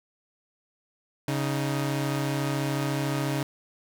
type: tone pair together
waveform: sawtooth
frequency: 138.59 / 311.1 Hz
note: C#3 / D#4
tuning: 0 / 0 cents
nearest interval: octave + major second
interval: 1400 cents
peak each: -23 / -27 dBFS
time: 1.28-3.43 s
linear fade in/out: 2 ms
effects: none